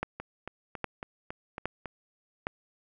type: two click trains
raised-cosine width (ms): 0.5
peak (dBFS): -15 / -22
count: 4 / 7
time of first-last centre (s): 0.03-2.469 / 0.2-1.857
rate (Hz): 1.23 / 3.62
effects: none